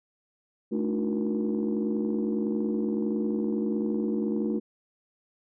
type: tone cluster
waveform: sine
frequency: 217.5 / 291.4 / 313 / 363.1 / 472.8 Hz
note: A3 / D4 / D#4 / F#4 / A#4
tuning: -20 / -13 / +10 / -33 / +24 cents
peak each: -27 / -32 / -33 / -31 / -36 dBFS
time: 0.71-4.6 s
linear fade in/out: 20 ms
effects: tanh soft clip ceiling -18 dBFS